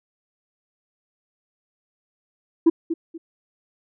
sine tone with echo, 329.6 Hz, E4, in tune, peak -8 dBFS, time 2.66-2.7 s, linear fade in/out 10 ms, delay 240 ms, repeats 2, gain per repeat -12 dB, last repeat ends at 3.18 s, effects tanh soft clip ceiling -9 dBFS

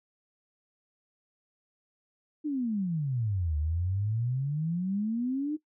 sine exponential two-way sweep, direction down then up, 311.1 to 73.6 to 311.1 Hz, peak -27 dBFS, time 2.44-5.57 s, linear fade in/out 20 ms, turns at 3.57 s, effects noise-tail reverb RT60 0.1 s tail -17 dB re dry

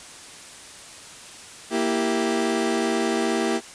30% pulse chord, E diminished, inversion second, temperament equal, 233.1 / 329.6 / 392 Hz, Bb3 / E4 / G4, 0 / 0 / 0 cents, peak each -23 dBFS, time 1.7-3.61 s, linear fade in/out 50 ms, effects white hiss -42 dBFS RMS until 3.74 s + resampled to 22050 Hz

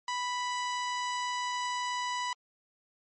sawtooth tone, 987.8 Hz, B5, in tune, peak -27 dBFS, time 0.08-2.33 s, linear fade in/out 2 ms, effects MP3 32 kbps

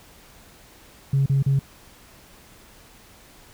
sine tone bursts, 137.1 Hz, C#3, 19 cents flat, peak -15 dBFS, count 3, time 1.13-1.592 s, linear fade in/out 5 ms, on 130 ms, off 36 ms, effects tanh soft clip ceiling -13 dBFS + pink hiss -50 dBFS RMS until 3.53 s

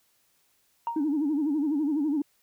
sine tone with exponential decay, 932.3 Hz, A#5, in tune, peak -23 dBFS, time 0.87-1.12 s, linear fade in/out 1 ms, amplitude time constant 54 ms
sine tone with vibrato, 296.4 Hz, D4, 16 cents sharp, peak -22 dBFS, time 0.96-2.22 s, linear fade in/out 5 ms, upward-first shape sine, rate 12 Hz, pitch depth 130 cents each way
effects tanh soft clip ceiling -20 dBFS + white hiss -68 dBFS RMS until 2.42 s

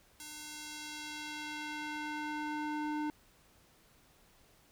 square tone with band-pass filter sweep, 301.5 Hz, D4, 46 cents sharp, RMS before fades -40 dBFS, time 0.2-3.1 s, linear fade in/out 0 ms, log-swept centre 9300 to 640 Hz, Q 0.73, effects pink hiss -65 dBFS RMS until 4.71 s

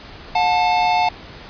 square tone pair together, 720.8 / 880 Hz, F#5 / A5, -45 / 0 cents, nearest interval minor third, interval 345 cents, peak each -18 dBFS, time 0.35-1.09 s, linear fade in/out 5 ms, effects pink hiss -38 dBFS RMS until 1.49 s + resampled to 11025 Hz

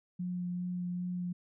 sine tone with vibrato, 178.5 Hz, F3, 38 cents sharp, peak -33 dBFS, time 0.19-1.33 s, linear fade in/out 10 ms, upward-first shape sine, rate 2.5 Hz, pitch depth 11 cents each way, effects none

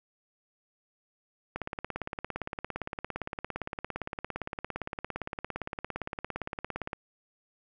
click train, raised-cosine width 0.5 ms, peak -19 dBFS, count 95, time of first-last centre 1.56-6.931 s, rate 17.5 Hz, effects none

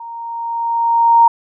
sine tone with level ramp, 929 Hz, A#5, 6 cents flat, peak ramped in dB -28 to -4 dBFS, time 0-1.28 s, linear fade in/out 5 ms, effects none

